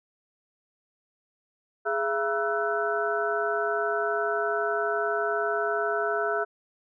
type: tone cluster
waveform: sine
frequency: 417.5 / 675 / 963 / 1326 / 1498 Hz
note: G#4 / E5 / B5 / E6 / F#6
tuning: +9 / +41 / -44 / +10 / +21 cents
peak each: -29 / -29 / -37 / -31 / -31 dBFS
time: 1.85-6.45 s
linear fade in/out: 20 ms
effects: none